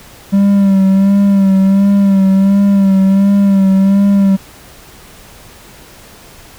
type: tone with vibrato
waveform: triangle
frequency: 196 Hz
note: G3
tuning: in tune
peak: -4 dBFS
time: 0.32-4.37 s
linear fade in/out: 20 ms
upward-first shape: sine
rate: 1.4 Hz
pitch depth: 38 cents each way
effects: pink hiss -38 dBFS RMS until 6.58 s

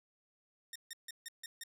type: tone bursts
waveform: 10% pulse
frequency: 1839 Hz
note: A#6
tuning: 24 cents flat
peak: -34 dBFS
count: 6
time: 0.73-1.636 s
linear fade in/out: 2 ms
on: 26 ms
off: 150 ms
effects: none

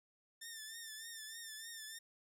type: tone with vibrato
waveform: 10% pulse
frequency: 1790 Hz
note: A6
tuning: 29 cents sharp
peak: -38 dBFS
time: 0.41-1.99 s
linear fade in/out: 10 ms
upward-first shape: triangle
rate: 3.3 Hz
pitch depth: 72 cents each way
effects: 13-bit

